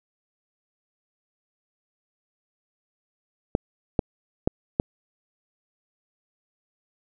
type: clicks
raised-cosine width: 2 ms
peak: -6 dBFS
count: 4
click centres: 3.551 / 3.992 / 4.475 / 4.799 s
effects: none